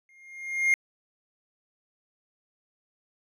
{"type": "tone with exponential growth", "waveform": "triangle", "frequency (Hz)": 2126, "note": "C7", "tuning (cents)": 27, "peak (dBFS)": -15, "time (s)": [0.09, 0.74], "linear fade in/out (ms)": 1, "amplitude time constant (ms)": 140, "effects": ["resampled to 32000 Hz"]}